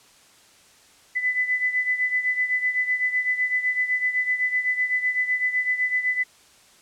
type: beating tone pair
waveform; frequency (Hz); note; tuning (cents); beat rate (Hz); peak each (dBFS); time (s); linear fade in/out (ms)
sine; 2000 / 2007.9; B6 / B6; +21 / +28; 7.9; -22 / -27; 1.15-6.24; 20
effects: white hiss -54 dBFS RMS until 6.81 s + low-pass 9000 Hz 12 dB/octave